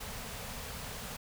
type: band-stop noise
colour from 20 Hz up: pink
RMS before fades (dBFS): -42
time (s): 0-1.17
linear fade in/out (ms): 10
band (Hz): 270 to 400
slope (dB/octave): 96
effects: none